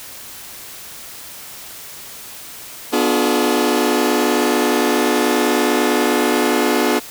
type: chord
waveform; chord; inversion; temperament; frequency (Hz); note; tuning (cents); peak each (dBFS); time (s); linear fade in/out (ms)
sawtooth; B diminished seventh; none; just; 246.9 / 296.3 / 355.6 / 426.7; B3 / D4 / F4 / Ab4; 0 / +15 / +31 / +47; -16; 2.92-7; 20
effects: white hiss -35 dBFS RMS until 7.1 s